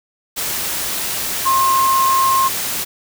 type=tone in noise; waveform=sine; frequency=1064 Hz; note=C6; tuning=29 cents sharp; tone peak=-12 dBFS; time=1.45-2.49 s; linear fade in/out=20 ms; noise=white; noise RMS=-22 dBFS; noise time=0.36-2.85 s; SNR=+7 dB; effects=none